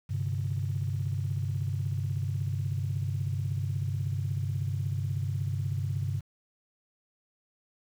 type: chord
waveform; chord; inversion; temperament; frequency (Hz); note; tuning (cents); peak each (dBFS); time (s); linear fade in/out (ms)
sine; G suspended fourth; none; just; 98 / 130.67 / 147; G2 / C3 / D3; 0 / -2 / +2; -30 / -32 / -35; 0.09-6.21; 20
effects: tanh soft clip ceiling -20 dBFS + 9-bit